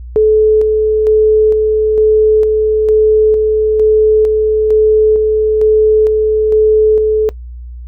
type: tone with tremolo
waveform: sine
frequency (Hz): 432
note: A4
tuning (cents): -32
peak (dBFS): -5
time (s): 0.16-7.29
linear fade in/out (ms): 0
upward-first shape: square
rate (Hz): 1.1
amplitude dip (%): 30
effects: noise-tail reverb RT60 0.1 s tail -21 dB re dry + added 60 Hz sine -25 dBFS peak until 7.87 s